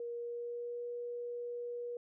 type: tone with pitch glide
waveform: sine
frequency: 473.4 to 480.8 Hz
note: A#4 to B4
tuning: +27 to -46 cents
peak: -38 dBFS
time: 0-1.97 s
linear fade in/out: 2 ms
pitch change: +27 cents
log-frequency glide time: 0.13-0.85 s
effects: none